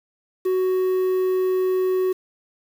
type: tone with quantisation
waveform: triangle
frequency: 371.9 Hz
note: F#4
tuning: 9 cents sharp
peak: -16 dBFS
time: 0.45-2.13 s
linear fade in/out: 10 ms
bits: 7
effects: none